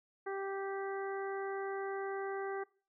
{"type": "harmonic tone", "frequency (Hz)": 391.3, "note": "G4", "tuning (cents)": -3, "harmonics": [1, 2, 3, 4, 5], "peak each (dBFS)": [-38, -43, -47, -47, -50], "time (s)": [0.26, 2.64], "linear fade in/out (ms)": 10, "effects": ["noise-tail reverb RT60 0.4 s tail -22 dB re dry"]}